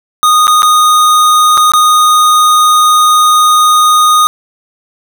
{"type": "tone with dropouts", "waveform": "square", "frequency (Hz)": 1236, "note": "D#6", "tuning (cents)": -12, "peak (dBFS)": -5, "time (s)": [0.23, 4.27], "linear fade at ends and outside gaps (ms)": 0, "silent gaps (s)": [[0.47, 0.479], [0.621, 0.63], [1.573, 1.577], [1.719, 1.736]], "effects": []}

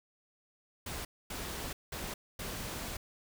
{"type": "noise bursts at uneven times", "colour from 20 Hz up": "pink", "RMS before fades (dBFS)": -40, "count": 4, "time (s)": [[0.86, 1.05], [1.3, 1.73], [1.92, 2.14], [2.39, 2.97]], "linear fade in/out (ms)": 5, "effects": []}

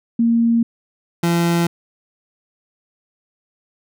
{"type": "tone pair in turn", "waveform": ["sine", "30% pulse"], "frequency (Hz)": [231.9, 170.43], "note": ["A#3", "F3"], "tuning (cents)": [-9, -42], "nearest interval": "perfect fourth", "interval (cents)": 533, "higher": "first", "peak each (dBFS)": [-12, -12], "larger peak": "neither", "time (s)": [[0.19, 0.63], [1.23, 1.67]], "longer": "neither", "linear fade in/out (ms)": 5, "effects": []}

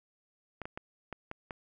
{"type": "clicks", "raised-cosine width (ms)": 0.5, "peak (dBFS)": -24, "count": 6, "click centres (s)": [0.617, 0.655, 0.775, 1.127, 1.314, 1.508], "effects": []}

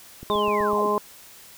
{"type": "click train", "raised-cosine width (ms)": 3, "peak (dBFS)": -25, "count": 5, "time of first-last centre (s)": [0.23, 0.733], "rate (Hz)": 7.96}
{"type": "linear sweep", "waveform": "sine", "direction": "down", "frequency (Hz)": [3729, 150], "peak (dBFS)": -32, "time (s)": [0.3, 0.88], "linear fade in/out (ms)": 10}
{"type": "harmonic tone", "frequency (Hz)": 208.1, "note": "G#3", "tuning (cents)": 4, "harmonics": [1, 2, 3, 4, 5], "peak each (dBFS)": [-30, -24, -29, -32, -23], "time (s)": [0.3, 0.98], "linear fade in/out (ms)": 0}
{"effects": ["white hiss -47 dBFS RMS until 1.57 s"]}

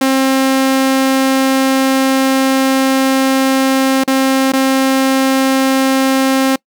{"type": "tone with dropouts", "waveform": "sawtooth", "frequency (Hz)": 266.3, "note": "C4", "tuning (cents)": 31, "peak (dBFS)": -6, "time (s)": [0.01, 6.56], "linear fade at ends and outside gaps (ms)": 5, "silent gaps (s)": [[4.038, 4.076], [4.521, 4.533]], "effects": ["noise-tail reverb RT60 0.1 s tail -25 dB re dry"]}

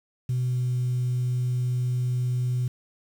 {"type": "tone with pitch glide", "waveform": "sine", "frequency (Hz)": [125.8, 124.79], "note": ["B2", "B2"], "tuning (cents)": [32, 18], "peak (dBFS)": -21, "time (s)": [0.29, 2.68], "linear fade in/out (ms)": 5, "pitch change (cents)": -14, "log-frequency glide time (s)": [0.41, 0.75], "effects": ["tanh soft clip ceiling -20 dBFS", "8-bit"]}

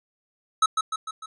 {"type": "tone with echo", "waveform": "square", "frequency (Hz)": 1292, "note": "E6", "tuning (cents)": -35, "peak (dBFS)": -16, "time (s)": [0.62, 0.66], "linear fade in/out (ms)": 5, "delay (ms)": 150, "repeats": 4, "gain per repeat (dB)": -5, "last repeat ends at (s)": 1.26, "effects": ["resampled to 22050 Hz"]}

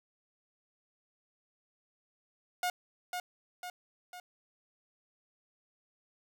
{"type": "tone with echo", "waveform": "sawtooth", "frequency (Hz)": 719, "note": "F#5", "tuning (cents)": -50, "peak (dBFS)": -26, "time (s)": [2.63, 2.7], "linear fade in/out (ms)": 2, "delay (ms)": 500, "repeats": 3, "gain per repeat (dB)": -5, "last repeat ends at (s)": 4.2, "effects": []}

